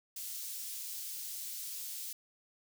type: high-pass noise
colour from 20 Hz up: white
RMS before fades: -42 dBFS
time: 0.16-2.13 s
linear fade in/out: 5 ms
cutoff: 4300 Hz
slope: 12 dB/octave
effects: none